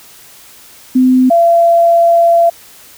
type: tone pair in turn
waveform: sine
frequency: 256 / 679.1 Hz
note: C4 / F5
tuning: -38 / -49 cents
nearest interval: octave + perfect fourth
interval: 1689 cents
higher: second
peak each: -5 dBFS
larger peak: neither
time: 0.95-1.3 / 1.3-2.5 s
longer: second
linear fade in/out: 10 ms
effects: white hiss -39 dBFS RMS until 2.97 s

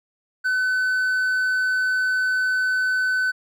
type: tone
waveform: triangle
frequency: 1511 Hz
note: F#6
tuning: 36 cents sharp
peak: -17 dBFS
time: 0.44-3.32 s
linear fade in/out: 20 ms
effects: none

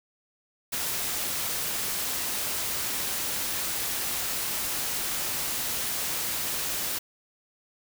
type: noise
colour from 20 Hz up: white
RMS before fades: -30 dBFS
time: 0.72-6.99 s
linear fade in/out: 10 ms
effects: none

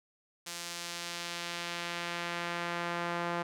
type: tone with band-pass filter sweep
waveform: sawtooth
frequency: 172.3 Hz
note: F3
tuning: 23 cents flat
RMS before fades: -37 dBFS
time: 0.46-3.43 s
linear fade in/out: 10 ms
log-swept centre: 6700 to 1100 Hz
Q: 0.8
effects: none

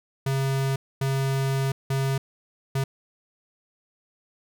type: tone bursts at uneven times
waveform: square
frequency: 135.3 Hz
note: C#3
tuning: 42 cents flat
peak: -23 dBFS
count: 4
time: 0.26-0.76 / 1.01-1.72 / 1.9-2.18 / 2.75-2.84 s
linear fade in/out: 5 ms
effects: none

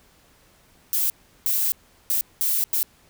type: noise bursts at uneven times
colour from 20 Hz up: violet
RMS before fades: -22 dBFS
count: 5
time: 0.93-1.1 / 1.46-1.72 / 2.1-2.21 / 2.41-2.64 / 2.73-2.83 s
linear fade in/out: 0 ms
effects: pink hiss -57 dBFS RMS until 3.09 s

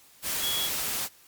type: tone in noise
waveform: sine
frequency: 3345 Hz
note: G#7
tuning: 12 cents sharp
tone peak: -28 dBFS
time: 0.4-0.7 s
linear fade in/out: 50 ms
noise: white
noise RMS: -30 dBFS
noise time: 0.22-1.09 s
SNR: -1 dB
effects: white hiss -56 dBFS RMS until 1.27 s + MP3 96 kbps

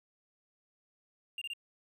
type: tone bursts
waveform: triangle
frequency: 2794 Hz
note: F7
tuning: in tune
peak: -35 dBFS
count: 3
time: 1.38-1.535 s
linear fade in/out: 2 ms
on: 35 ms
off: 25 ms
effects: none

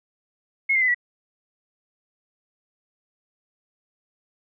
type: tone with pitch steps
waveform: sine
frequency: 2168 / 2091 / 2016 / 1943.8 Hz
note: C#7 / C7 / B6 / B6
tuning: -39 / -2 / +35 / -28 cents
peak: -17 dBFS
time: 0.69-0.946 s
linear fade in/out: 10 ms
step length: 64 ms
effects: none

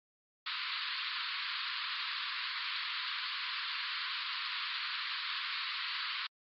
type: band-pass noise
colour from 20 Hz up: white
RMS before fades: -38 dBFS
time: 0.46-6.27 s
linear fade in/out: 5 ms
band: 1000 to 4600 Hz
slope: 96 dB/octave
effects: MP3 32 kbps

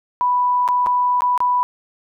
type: tone with dropouts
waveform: sine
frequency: 987.8 Hz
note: B5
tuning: in tune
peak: -14 dBFS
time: 0.21-1.63 s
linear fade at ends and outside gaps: 0 ms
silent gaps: 0.678-0.687 / 0.862-0.869 / 1.207-1.22 / 1.377-1.404 s
effects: none

